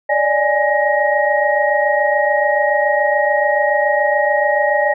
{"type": "tone cluster", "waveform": "sine", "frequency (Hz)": [576, 603, 830, 1886], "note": ["D5", "D5", "G#5", "A#6"], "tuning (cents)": [-34, 46, -1, 20], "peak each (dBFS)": -18, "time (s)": [0.09, 4.94], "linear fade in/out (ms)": 10, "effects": []}